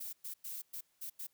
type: noise bursts at uneven times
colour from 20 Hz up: violet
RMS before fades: -43 dBFS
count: 6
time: 0-0.13 / 0.24-0.34 / 0.44-0.62 / 0.73-0.81 / 1.01-1.1 / 1.19-1.27 s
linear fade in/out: 10 ms
effects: white hiss -75 dBFS RMS until 1.33 s